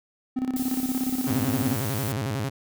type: tone with tremolo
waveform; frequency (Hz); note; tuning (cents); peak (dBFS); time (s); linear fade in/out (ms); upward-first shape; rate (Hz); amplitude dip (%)
triangle; 257; C4; -31; -20; 0.36-1.74; 10; square; 17; 70
type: noise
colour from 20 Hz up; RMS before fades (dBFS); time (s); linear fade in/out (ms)
blue; -35; 0.56-2.12; 2
type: tone with vibrato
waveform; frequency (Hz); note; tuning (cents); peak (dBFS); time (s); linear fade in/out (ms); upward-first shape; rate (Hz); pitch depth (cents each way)
sawtooth; 119.5; A#2; +43; -22; 1.26-2.5; 20; square; 11; 230
effects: none